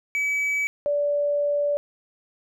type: tone pair in turn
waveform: triangle / sine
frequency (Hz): 2286 / 580.1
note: D7 / D5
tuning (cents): -47 / -21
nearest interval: 2 octaves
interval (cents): 2374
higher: first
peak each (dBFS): -20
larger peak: neither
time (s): 0.15-0.67 / 0.86-1.77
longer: second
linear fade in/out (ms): 0
effects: none